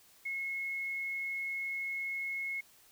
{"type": "tone", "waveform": "sine", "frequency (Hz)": 2174, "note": "C#7", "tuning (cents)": -34, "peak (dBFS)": -34, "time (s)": [0.25, 2.61], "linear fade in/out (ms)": 10, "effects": ["white hiss -62 dBFS RMS until 2.91 s"]}